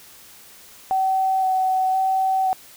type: tone with vibrato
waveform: sine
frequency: 758 Hz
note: F#5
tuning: 42 cents sharp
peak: -17 dBFS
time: 0.91-2.53 s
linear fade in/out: 0 ms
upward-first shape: square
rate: 0.97 Hz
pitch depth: 11 cents each way
effects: white hiss -46 dBFS RMS until 2.76 s